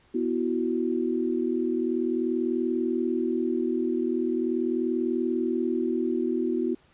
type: chord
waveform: sine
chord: B suspended fourth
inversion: none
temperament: equal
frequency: 246.9 / 329.6 / 370 Hz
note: B3 / E4 / F#4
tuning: 0 / 0 / 0 cents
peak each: -28 dBFS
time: 0.14-6.75 s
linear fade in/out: 10 ms
effects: pink hiss -61 dBFS RMS until 6.93 s + resampled to 8000 Hz